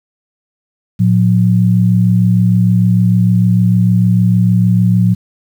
sine tone pair together, 113.39 / 180 Hz, A#2 / F#3, -47 / -47 cents, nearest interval minor sixth, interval 800 cents, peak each -10 dBFS, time 0.99-5.15 s, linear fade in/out 20 ms, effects 7-bit

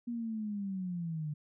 sine linear sweep, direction down, 240.5 to 146.83 Hz, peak -34 dBFS, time 0.07-1.34 s, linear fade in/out 10 ms, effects none

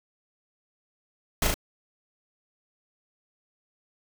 pink noise with echo, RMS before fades -24 dBFS, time 1.42-1.47 s, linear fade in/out 2 ms, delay 36 ms, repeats 2, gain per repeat -2 dB, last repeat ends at 1.542 s, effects none

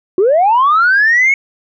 sine linear sweep, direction up, 349.2 to 2217 Hz, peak -6 dBFS, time 0.18-1.34 s, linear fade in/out 2 ms, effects tanh soft clip ceiling -4 dBFS

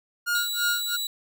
45% pulse tone with tremolo, 1422 Hz, F6, 31 cents sharp, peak -22 dBFS, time 0.26-0.97 s, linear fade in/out 20 ms, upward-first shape sine, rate 3 Hz, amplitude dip 100%
sawtooth tone, 3921 Hz, B7, 13 cents flat, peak -24 dBFS, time 0.35-1.07 s, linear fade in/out 2 ms
effects none

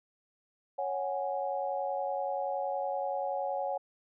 sine chord, C# suspended fourth, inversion none, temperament equal, 554.4 / 740 / 830.6 Hz, C#5 / F#5 / G#5, 0 / 0 / 0 cents, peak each -34 / -35 / -36 dBFS, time 0.78-3.78 s, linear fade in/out 10 ms, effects none

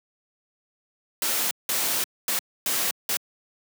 white noise bursts at uneven times, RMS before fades -25 dBFS, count 5, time 1.22-1.51 / 1.69-2.04 / 2.28-2.39 / 2.66-2.91 / 3.09-3.17 s, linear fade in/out 2 ms, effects high-pass 200 Hz 12 dB/octave

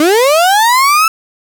35% pulse linear sweep, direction up, 290 to 1328 Hz, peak -5 dBFS, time 0-1.08 s, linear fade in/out 2 ms, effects none

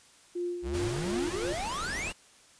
sine tone with tremolo, 351.5 Hz, F4, 11 cents sharp, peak -29 dBFS, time 0.35-1.53 s, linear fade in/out 10 ms, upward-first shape sine, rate 2.7 Hz, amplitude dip 55%
square exponential sweep, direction up, 57.3 to 2948 Hz, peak -34 dBFS, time 0.62-2.13 s, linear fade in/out 50 ms
pink noise, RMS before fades -38 dBFS, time 0.73-2.13 s, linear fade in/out 20 ms
effects white hiss -58 dBFS RMS until 2.59 s + resampled to 22050 Hz

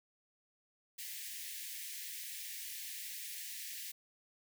white high-pass noise, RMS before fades -45 dBFS, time 0.98-3.92 s, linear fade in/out 10 ms, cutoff 1700 Hz, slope 96 dB/octave, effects none

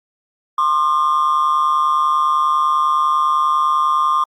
triangle ring-modulated tone, 1132 Hz, C#6, 36 cents sharp, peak -7 dBFS, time 0.58-4.24 s, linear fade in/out 5 ms, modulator 75 Hz, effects tanh soft clip ceiling -7 dBFS + Opus 48 kbps

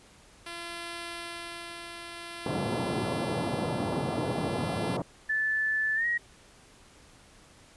5% pulse tone with tremolo, 341.5 Hz, F4, 39 cents flat, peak -25 dBFS, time 0.46-4.97 s, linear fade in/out 5 ms, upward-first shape sine, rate 0.49 Hz, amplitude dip 35%
pink band-pass noise, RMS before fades -31 dBFS, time 2.46-5.02 s, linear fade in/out 2 ms, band 110 to 940 Hz, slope 24 dB/octave
sine tone with pitch glide, 1747 to 1894.1 Hz, A6 to A#6, -13 to +27 cents, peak -25 dBFS, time 5.29-6.18 s, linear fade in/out 10 ms, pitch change +140 cents, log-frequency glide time 5.95-6.06 s
effects pink hiss -56 dBFS RMS until 7.76 s + resampled to 24000 Hz

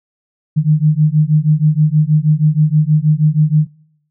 sine beating tone pair, 150 / 156.3 Hz, D3 / D#3, +37 / +8 cents, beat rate 6.3 Hz, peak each -12 dBFS, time 0.56-3.67 s, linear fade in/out 20 ms, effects noise-tail reverb RT60 0.7 s tail -23 dB re dry

